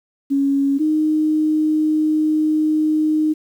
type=tone pair in turn; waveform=sine; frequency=277.5 / 308.9 Hz; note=C#4 / D#4; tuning=+2 / -12 cents; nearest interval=major second; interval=186 cents; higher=second; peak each=-14 dBFS; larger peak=neither; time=0.3-0.79 / 0.79-3.34 s; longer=second; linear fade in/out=20 ms; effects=8-bit